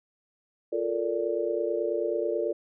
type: chord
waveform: sine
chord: Bb major seventh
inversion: second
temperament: just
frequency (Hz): 349.6 / 437 / 466.2 / 582.7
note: F4 / A4 / Bb4 / D5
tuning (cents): +2 / -12 / 0 / -14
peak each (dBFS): -31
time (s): 0.72-2.53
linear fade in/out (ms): 10
effects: none